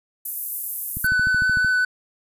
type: high-pass noise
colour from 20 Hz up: white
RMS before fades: -24 dBFS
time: 0.25-1.07 s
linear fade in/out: 5 ms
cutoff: 12000 Hz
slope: 24 dB/octave
type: click train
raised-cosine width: 5 ms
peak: -19 dBFS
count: 10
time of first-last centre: 0.97-1.647 s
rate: 13.3 Hz
type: tone with vibrato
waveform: triangle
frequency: 1502 Hz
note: F#6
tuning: 26 cents sharp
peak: -15 dBFS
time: 1.04-1.85 s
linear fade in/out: 5 ms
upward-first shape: sine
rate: 5.1 Hz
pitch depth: 10 cents each way
effects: resampled to 32000 Hz